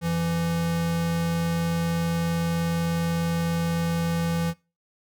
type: tone pair together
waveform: square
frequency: 88 / 167.76 Hz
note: F2 / E3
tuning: +14 / +31 cents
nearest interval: major seventh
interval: 1117 cents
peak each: -36 / -24 dBFS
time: 0.01-4.54 s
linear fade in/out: 50 ms
effects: noise-tail reverb RT60 0.3 s tail -22 dB re dry